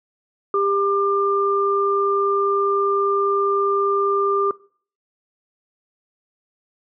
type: tone pair together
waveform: sine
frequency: 398.8 / 1195 Hz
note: G4 / D6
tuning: +30 / +30 cents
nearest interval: octave + perfect fifth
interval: 1900 cents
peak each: -19 dBFS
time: 0.54-4.51 s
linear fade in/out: 2 ms
effects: noise-tail reverb RT60 0.5 s tail -22 dB re dry